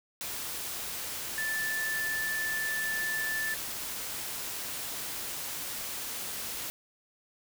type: tone in noise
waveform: sine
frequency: 1756 Hz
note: A6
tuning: 4 cents flat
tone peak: -30 dBFS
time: 1.38-3.54 s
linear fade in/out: 0 ms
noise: white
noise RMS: -37 dBFS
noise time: 0.21-6.7 s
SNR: +4 dB
effects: none